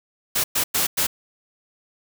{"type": "noise bursts at uneven times", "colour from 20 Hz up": "white", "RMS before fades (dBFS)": -21, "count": 4, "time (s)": [[0.35, 0.44], [0.55, 0.64], [0.74, 0.87], [0.97, 1.07]], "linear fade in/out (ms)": 10, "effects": []}